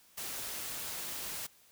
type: noise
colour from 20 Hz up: white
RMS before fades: -40 dBFS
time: 0.17-1.47 s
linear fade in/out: 10 ms
effects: white hiss -63 dBFS RMS until 1.71 s